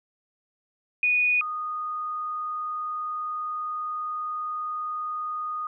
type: tone pair in turn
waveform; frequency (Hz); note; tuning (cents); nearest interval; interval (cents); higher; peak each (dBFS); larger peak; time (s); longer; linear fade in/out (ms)
sine; 2470 / 1235; D#7 / D#6; -13 / -13; octave; 1200; first; -19 / -28; first; 1.03-1.41 / 1.41-5.67; second; 2
effects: none